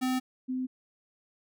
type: tone pair in turn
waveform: square / sine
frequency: 256.6 / 256.6 Hz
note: C4 / C4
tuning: -34 / -34 cents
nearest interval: unison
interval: 0 cents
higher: neither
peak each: -27 / -29 dBFS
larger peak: first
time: 0.01-0.2 / 0.48-0.67 s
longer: neither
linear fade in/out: 20 ms
effects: none